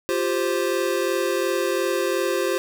square chord, F suspended second, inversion none, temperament equal, 349.2 / 392 / 523.3 Hz, F4 / G4 / C5, 0 / 0 / 0 cents, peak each -26 dBFS, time 0.09-2.58 s, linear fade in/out 0 ms, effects none

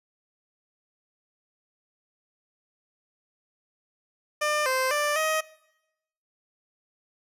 15% pulse tone with pitch steps, 600 / 520 / 591 / 629 Hz, D5 / C5 / D5 / D#5, +37 / -11 / +11 / +19 cents, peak -17 dBFS, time 4.41-5.41 s, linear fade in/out 10 ms, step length 250 ms, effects noise-tail reverb RT60 0.9 s tail -22 dB re dry + resampled to 32000 Hz

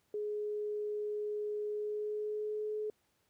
sine tone with pitch glide, 419.3 to 426.4 Hz, G#4 to G#4, +17 to +46 cents, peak -34 dBFS, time 0.14-2.9 s, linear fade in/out 2 ms, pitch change +29 cents, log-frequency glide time 1.67-2.74 s, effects pink hiss -75 dBFS RMS until 3.29 s + high-pass 80 Hz 12 dB/octave

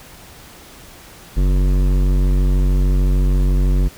sine tone with hard clipping, 46.8 Hz, F#1, 20 cents sharp, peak -14 dBFS, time 1.36-3.89 s, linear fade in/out 20 ms, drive 14 dB, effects pink hiss -41 dBFS RMS until 3.97 s

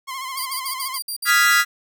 sawtooth tone with vibrato, 1055 Hz, C6, 14 cents sharp, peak -24 dBFS, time 0.07-0.99 s, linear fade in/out 20 ms, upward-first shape sine, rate 14 Hz, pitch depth 64 cents each way
15% pulse tone bursts, 4741 Hz, D8, 16 cents sharp, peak -19 dBFS, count 7, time 0.37-1.307 s, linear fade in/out 5 ms, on 85 ms, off 57 ms
40% pulse chord, F half-diminished seventh, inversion third, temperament equal, 1244.5 / 1396.9 / 1661.2 / 1975.5 Hz, Eb6 / F6 / Ab6 / Cb7, 0 / 0 / 0 / 0 cents, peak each -22 / -17 / -19 / -17 dBFS, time 1.25-1.65 s, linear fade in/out 50 ms
effects none

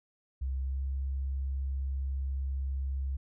sine tone with pitch glide, 66.1 to 67.41 Hz, C2 to C#2, +18 to -48 cents, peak -30 dBFS, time 0.41-3.17 s, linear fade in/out 10 ms, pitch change +34 cents, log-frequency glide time 0.62-0.81 s, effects none

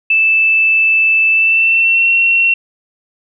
sine tone with pitch glide, 2637 to 2722 Hz, E7 to F7, 0 to -45 cents, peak -8 dBFS, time 0.1-2.54 s, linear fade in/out 5 ms, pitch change +55 cents, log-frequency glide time 1.3-2.1 s, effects none

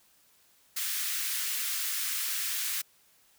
white high-pass noise, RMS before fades -32 dBFS, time 0.76-2.82 s, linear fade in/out 10 ms, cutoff 1400 Hz, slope 24 dB/octave, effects white hiss -64 dBFS RMS until 3.38 s

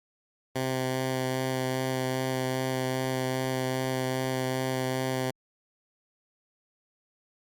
10% pulse tone with vibrato, 130 Hz, C3, 11 cents flat, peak -19 dBFS, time 0.55-5.31 s, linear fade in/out 10 ms, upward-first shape sine, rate 2.5 Hz, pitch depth 9 cents each way, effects Opus 48 kbps

